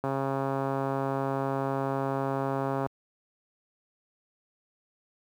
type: click train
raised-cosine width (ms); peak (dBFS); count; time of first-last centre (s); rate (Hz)
1; -16; 385; 0.04-2.864; 136
effects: high-pass 80 Hz 12 dB/octave + 9-bit